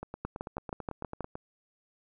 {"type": "two click trains", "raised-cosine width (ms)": 1, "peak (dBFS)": [-24, -20], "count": [13, 7], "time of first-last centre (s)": [[0.03, 1.355], [0.25, 1.207]], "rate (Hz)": [9.06, 6.27], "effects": []}